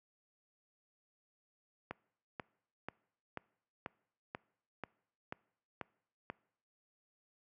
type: click train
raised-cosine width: 0.5 ms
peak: -25 dBFS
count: 10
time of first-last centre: 1.91-6.3 s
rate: 2.05 Hz
effects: noise-tail reverb RT60 0.7 s tail -24 dB re dry + high-pass 100 Hz 12 dB/octave